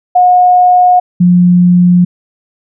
sine tone pair in turn, 723 / 177.7 Hz, F#5 / F3, -40 / +30 cents, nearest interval 2 octaves, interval 2430 cents, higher first, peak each -3 dBFS, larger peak neither, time 0.15-1 / 1.2-2.05 s, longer neither, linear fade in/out 10 ms, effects none

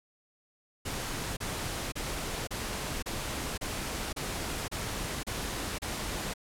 pink noise bursts, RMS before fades -35 dBFS, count 10, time 0.85-6.338 s, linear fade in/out 10 ms, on 520 ms, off 32 ms, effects low-pass 12000 Hz 12 dB/octave

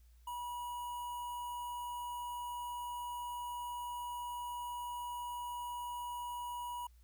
square tone with notch filter, 969 Hz, B5, 33 cents flat, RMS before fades -42 dBFS, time 0.27-6.87 s, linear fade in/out 5 ms, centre 4700 Hz, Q 0.73, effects added 59 Hz sine -59 dBFS peak until 7.03 s + white hiss -75 dBFS RMS until 7.03 s

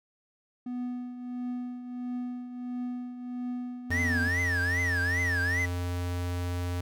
triangle tone with tremolo, 246.9 Hz, B3, in tune, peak -28 dBFS, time 0.66-4.28 s, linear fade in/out 5 ms, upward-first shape triangle, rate 1.5 Hz, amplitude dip 65%
square tone, 88.5 Hz, F2, 23 cents sharp, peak -30 dBFS, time 3.9-6.81 s, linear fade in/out 5 ms
triangle tone with vibrato, 1800 Hz, A6, 39 cents sharp, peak -25 dBFS, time 3.91-5.66 s, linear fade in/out 10 ms, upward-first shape triangle, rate 2.5 Hz, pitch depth 250 cents each way
effects none

